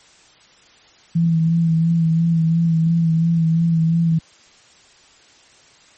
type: tone with vibrato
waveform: sine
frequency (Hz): 164.81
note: E3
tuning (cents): 0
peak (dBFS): -13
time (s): 1.15-4.19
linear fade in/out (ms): 10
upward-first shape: sine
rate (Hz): 2.9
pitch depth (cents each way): 32
effects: white hiss -50 dBFS RMS until 5.97 s + MP3 32 kbps